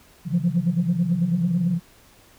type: tone cluster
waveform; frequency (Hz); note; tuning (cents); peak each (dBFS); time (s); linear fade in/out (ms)
sine; 135.6 / 166.5 / 175.8 / 184.8; C#3 / E3 / F3 / F#3; -38 / +18 / +12 / -2; -29 / -23 / -21 / -26; 0.25-1.8; 50
effects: tanh soft clip ceiling -12 dBFS + pink hiss -53 dBFS RMS until 2.38 s